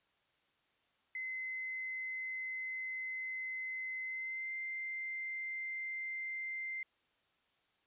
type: tone with pitch glide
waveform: sine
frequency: 2051 to 2086 Hz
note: C7 to C7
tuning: -35 to -6 cents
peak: -38 dBFS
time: 1.15-6.83 s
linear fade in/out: 2 ms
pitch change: +29 cents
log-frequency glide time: 4.04-4.54 s
effects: white hiss -75 dBFS RMS until 7.86 s + resampled to 8000 Hz